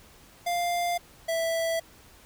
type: tone pair in turn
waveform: square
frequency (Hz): 698.5 / 659.3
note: F5 / E5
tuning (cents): 0 / 0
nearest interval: minor second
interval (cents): 100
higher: first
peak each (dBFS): -26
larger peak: neither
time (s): 0.46-0.98 / 1.28-1.8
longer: neither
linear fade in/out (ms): 10
effects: pink hiss -54 dBFS RMS until 2.25 s